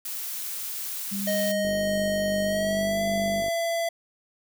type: noise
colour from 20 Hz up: blue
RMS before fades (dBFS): -33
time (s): 0.05-1.52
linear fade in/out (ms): 5
type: tone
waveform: sine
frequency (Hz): 198.9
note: G3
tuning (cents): +25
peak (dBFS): -29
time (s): 1.11-3.42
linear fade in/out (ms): 20
type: tone with pitch glide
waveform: square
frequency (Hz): 623 to 671.6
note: D#5 to E5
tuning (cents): +2 to +32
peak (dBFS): -25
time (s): 1.27-3.89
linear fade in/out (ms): 5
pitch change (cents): +130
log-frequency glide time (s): 2.44-3.03
type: click train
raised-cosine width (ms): 2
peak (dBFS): -25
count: 91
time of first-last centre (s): 1.65-3.483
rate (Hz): 49.1
effects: none